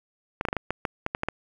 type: clicks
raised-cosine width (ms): 0.5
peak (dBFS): -11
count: 11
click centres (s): 0.411 / 0.452 / 0.486 / 0.529 / 0.567 / 0.706 / 0.852 / 1.064 / 1.149 / 1.234 / 1.286
effects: 8-bit